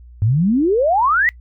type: exponential sweep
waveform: sine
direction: up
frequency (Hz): 98.6 to 2014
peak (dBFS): -12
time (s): 0.22-1.29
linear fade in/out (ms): 0
effects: noise-tail reverb RT60 0.1 s tail -23 dB re dry + added 60 Hz sine -38 dBFS peak until 1.4 s